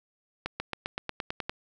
accelerating click train, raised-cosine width 0.3 ms, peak -15 dBFS, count 10, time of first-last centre 0.46-1.495 s, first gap 140 ms, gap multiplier 0.95, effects none

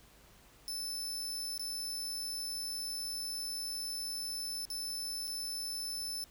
sawtooth tone with dropouts, 5274 Hz, E8, in tune, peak -34 dBFS, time 0.68-6.24 s, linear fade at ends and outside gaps 0 ms, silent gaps 1.578-1.595 / 4.652-4.702 / 5.272-5.277 s, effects added 50 Hz sine -65 dBFS peak until 6.3 s + pink hiss -61 dBFS RMS until 6.3 s

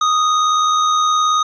square tone with amplitude modulation, 1244.5 Hz, D#6, in tune, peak -12 dBFS, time 0.01-1.43 s, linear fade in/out 5 ms, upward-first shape sine, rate 79 Hz, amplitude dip 30%, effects resampled to 16000 Hz

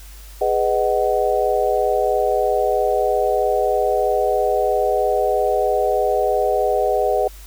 sine chord, G# minor seventh, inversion none, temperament just, 415.3 / 498.4 / 623 / 747.5 Hz, G#4 / B4 / D#5 / F#5, 0 / +16 / +2 / +17 cents, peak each -21 dBFS, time 0.41-7.28 s, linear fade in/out 5 ms, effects added 50 Hz sine -37 dBFS peak until 7.46 s + white hiss -45 dBFS RMS until 7.46 s

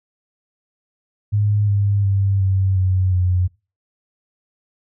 sine tone with pitch steps, 103.83 / 101.05 / 98.34 / 95.71 / 93.15 / 90.65 Hz, G#2 / G#2 / G2 / G2 / F#2 / F#2, 0 / -47 / +6 / -41 / +12 / -35 cents, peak -14 dBFS, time 1.32-3.48 s, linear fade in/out 20 ms, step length 360 ms, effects noise-tail reverb RT60 0.3 s tail -23 dB re dry

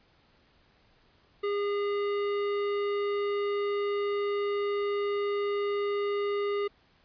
sine tone with hard clipping, 407.1 Hz, G#4, 35 cents flat, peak -29 dBFS, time 1.43-6.68 s, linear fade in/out 10 ms, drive 14 dB, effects pink hiss -64 dBFS RMS until 7.04 s + resampled to 11025 Hz

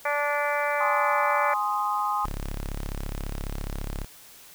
harmonic tone, 291 Hz, D4, 16 cents flat, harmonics 2 / 3 / 4 / 5 / 6 / 7 / 8, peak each -28 / -30 / -31 / -32 / -33 / -33 / -34 dBFS, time 0.05-1.54 s, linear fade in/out 5 ms
sine chord, Ab major, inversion none, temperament equal, 830.6 / 1046.5 / 1244.5 Hz, Ab5 / C6 / Eb6, 0 / 0 / 0 cents, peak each -28 dBFS, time 0.8-2.26 s, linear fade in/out 10 ms
sawtooth tone, 34.62 Hz, C#1, 1 cent flat, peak -26 dBFS, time 2.24-4.05 s, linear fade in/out 10 ms
effects white hiss -49 dBFS RMS until 4.54 s

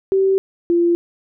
sine tone pair in turn, 385.6 / 343.5 Hz, G4 / F4, -28 / -29 cents, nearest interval major second, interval 201 cents, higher first, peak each -12 dBFS, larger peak neither, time 0.12-0.38 / 0.7-0.95 s, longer first, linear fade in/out 0 ms, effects none

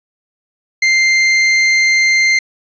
40% pulse tone, 2093 Hz, C7, in tune, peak -8 dBFS, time 0.82-2.39 s, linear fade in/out 5 ms, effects resampled to 16000 Hz + 7-bit

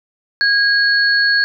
sine tone pair together, 1637 / 4376 Hz, G#6 / C#8, -25 / -23 cents, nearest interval octave + perfect fourth, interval 1702 cents, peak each -12 / -17 dBFS, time 0.41-1.44 s, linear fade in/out 0 ms, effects none

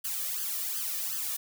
blue noise with flanger, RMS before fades -33 dBFS, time 0.04-1.37 s, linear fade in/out 10 ms, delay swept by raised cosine 0.63 to 1.73 ms, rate 2.7 Hz, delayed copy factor +1, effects none

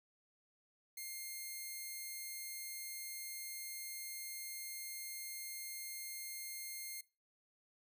5% pulse tone, 2120 Hz, C7, 22 cents sharp, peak -34 dBFS, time 0.97-7.01 s, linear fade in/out 5 ms, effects noise-tail reverb RT60 0.3 s tail -21 dB re dry

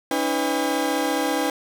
35% pulse tone cluster, 283.4 / 318.3 / 501 / 808 Hz, C#4 / D#4 / B4 / G#5, +38 / +39 / +25 / -48 cents, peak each -25 dBFS, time 0.11-1.5 s, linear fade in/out 2 ms, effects none

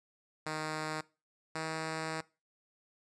5% pulse tone pair in turn, 155.56 / 159.38 Hz, D#3 / D#3, 0 / +42 cents, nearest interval unison, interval 42 cents, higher second, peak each -24 dBFS, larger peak neither, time 0.46-1.01 / 1.55-2.21 s, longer second, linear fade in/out 5 ms, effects noise-tail reverb RT60 0.3 s tail -21 dB re dry + resampled to 22050 Hz

